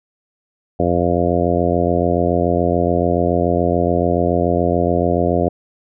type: harmonic tone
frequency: 87 Hz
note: F2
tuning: 6 cents flat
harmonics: 1 / 2 / 3 / 4 / 5 / 6 / 7 / 8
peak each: -22 / -22 / -22 / -22 / -22 / -22 / -22 / -22 dBFS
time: 0.79-5.49 s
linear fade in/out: 10 ms
effects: none